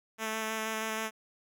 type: tone with vibrato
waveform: 5% pulse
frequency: 220 Hz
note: A3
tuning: in tune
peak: -21 dBFS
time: 0.18-1.11 s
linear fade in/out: 50 ms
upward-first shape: square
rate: 6.3 Hz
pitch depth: 10 cents each way
effects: none

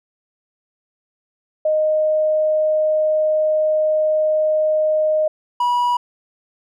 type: tone pair in turn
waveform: sine / triangle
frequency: 619 / 972.4 Hz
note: D#5 / B5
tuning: -9 / -27 cents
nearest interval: minor sixth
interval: 782 cents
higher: second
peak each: -14 / -13 dBFS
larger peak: second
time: 1.65-5.28 / 5.6-5.97 s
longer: first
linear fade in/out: 5 ms
effects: none

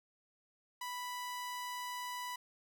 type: tone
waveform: sawtooth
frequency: 988 Hz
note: B5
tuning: in tune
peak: -36 dBFS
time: 0.81-2.36 s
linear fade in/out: 5 ms
effects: none

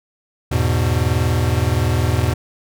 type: chord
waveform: square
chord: E major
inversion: none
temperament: equal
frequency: 82.41 / 103.83 / 123.47 Hz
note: E2 / G#2 / B2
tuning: 0 / 0 / 0 cents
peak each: -20 / -21 / -20 dBFS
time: 0.51-2.34 s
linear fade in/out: 10 ms
effects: none

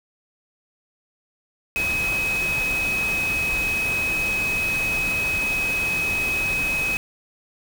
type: tone in noise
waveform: sine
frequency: 2541 Hz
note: D#7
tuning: 36 cents sharp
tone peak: -21 dBFS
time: 1.76-6.97 s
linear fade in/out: 0 ms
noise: pink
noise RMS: -31 dBFS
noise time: 1.76-6.97 s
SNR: +7 dB
effects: none

